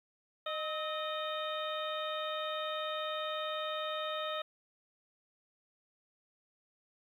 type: harmonic tone with a mistuned harmonic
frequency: 615 Hz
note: D#5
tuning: 20 cents flat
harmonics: 1 / 2 / 3 / 4 / 5 / 6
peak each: -38 / -39 / -46 / -49 / -46 / -42 dBFS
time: 0.46-4.42 s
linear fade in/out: 5 ms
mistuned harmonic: 2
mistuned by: +63 cents
effects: 11-bit